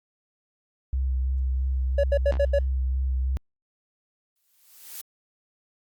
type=tone with vibrato; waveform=sine; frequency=65 Hz; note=C2; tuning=11 cents flat; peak=-22 dBFS; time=0.93-3.37 s; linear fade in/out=0 ms; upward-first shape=sine; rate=3 Hz; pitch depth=20 cents each way
type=tone bursts; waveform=triangle; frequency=566 Hz; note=C#5; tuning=36 cents sharp; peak=-17 dBFS; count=5; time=1.98-2.589 s; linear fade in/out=5 ms; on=57 ms; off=81 ms
type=noise with exponential growth; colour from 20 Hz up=blue; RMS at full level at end=-35 dBFS; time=4.36-5.01 s; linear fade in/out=0 ms; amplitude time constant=140 ms
effects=Opus 48 kbps